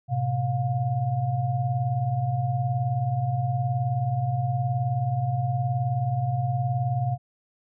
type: tone cluster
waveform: sine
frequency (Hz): 109.5 / 128.5 / 710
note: A2 / C3 / F5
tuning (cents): -8 / -31 / +28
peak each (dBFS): -30 / -24 / -30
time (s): 0.08-7.18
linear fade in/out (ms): 50
effects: none